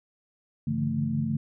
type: tone cluster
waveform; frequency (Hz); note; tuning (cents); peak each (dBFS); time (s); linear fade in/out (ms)
sine; 99.8 / 143.3 / 149.1 / 168.3 / 222.3; G2 / D3 / D3 / E3 / A3; +32 / -42 / +27 / +36 / +18; -37 / -29 / -36 / -34 / -28; 0.67-1.37; 5
effects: none